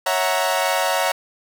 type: chord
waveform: sawtooth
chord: F# dominant seventh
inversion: second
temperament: equal with one note detuned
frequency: 554.4 / 656.2 / 740 / 932.3 Hz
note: C#5 / E5 / F#5 / A#5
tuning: 0 / -8 / 0 / 0 cents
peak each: -20 dBFS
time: 0.06-1.12 s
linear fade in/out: 5 ms
effects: none